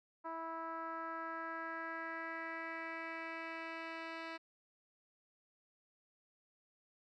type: tone with low-pass filter sweep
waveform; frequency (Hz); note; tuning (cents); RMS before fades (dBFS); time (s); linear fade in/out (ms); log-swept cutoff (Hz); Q
10% pulse; 327.5; E4; -11; -44; 0.24-4.38; 20; 1100 to 3300; 2.8
effects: none